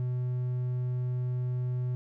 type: tone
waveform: triangle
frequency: 124.9 Hz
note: B2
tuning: 20 cents sharp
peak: -26 dBFS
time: 0-1.95 s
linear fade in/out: 0 ms
effects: none